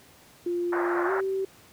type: tone with pitch glide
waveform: sine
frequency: 349.2 to 385.2 Hz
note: F4 to G4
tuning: 0 to -30 cents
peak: -25 dBFS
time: 0.46-1.45 s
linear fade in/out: 5 ms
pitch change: +170 cents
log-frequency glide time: 1.06-1.11 s
type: band-pass noise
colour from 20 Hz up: white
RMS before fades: -30 dBFS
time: 0.72-1.21 s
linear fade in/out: 10 ms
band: 530 to 1700 Hz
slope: 48 dB/octave
effects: pink hiss -54 dBFS RMS until 1.72 s + high-pass 80 Hz 12 dB/octave